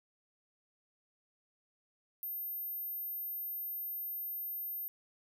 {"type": "tone", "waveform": "sine", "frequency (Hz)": 13160, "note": "G#9", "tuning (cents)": -17, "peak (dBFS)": -37, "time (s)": [2.23, 4.88], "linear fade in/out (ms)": 0, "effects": []}